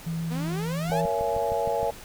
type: tone with vibrato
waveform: sine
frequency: 164.81 Hz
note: E3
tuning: in tune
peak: -27 dBFS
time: 0.06-1.06 s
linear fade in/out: 10 ms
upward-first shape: sine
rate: 7.5 Hz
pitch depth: 8 cents each way
type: exponential sweep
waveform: sawtooth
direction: up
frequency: 233.1 to 914 Hz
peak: -29 dBFS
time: 0.3-1.02 s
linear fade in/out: 20 ms
type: click train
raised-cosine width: 5 ms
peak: -24 dBFS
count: 7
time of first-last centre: 0.9-1.83 s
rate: 6.45 Hz
type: chord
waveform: sine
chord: A# half-diminished seventh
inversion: none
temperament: just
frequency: 466.2 / 559.4 / 671.3 / 839.1 Hz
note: A#4 / C#5 / E5 / G#5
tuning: 0 / +16 / +31 / +18 cents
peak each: -29 dBFS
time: 0.91-1.91 s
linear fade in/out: 10 ms
effects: pink hiss -44 dBFS RMS until 2.04 s